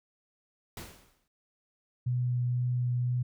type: noise with exponential decay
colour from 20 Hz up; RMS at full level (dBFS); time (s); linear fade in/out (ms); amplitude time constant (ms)
pink; -40; 0.77-1.28; 2; 110
type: tone with vibrato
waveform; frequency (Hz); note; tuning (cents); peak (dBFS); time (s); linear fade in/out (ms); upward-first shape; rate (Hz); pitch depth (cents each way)
sine; 123.47; B2; 0; -26; 2.06-3.23; 10; sine; 2; 8
effects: none